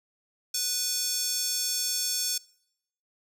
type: tone with high-pass filter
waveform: square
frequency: 493.9 Hz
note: B4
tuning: in tune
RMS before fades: -29 dBFS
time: 0.54-2.38 s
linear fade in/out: 5 ms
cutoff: 5600 Hz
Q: 2.2
effects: noise-tail reverb RT60 0.8 s tail -25 dB re dry